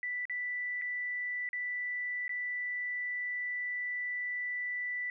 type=tone with dropouts; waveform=sine; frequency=1975.5 Hz; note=B6; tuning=in tune; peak=-33 dBFS; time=0.03-5.1 s; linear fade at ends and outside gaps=1 ms; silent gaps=0.254-0.297 / 0.815-0.82 / 1.49-1.531 / 2.28-2.293 s; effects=none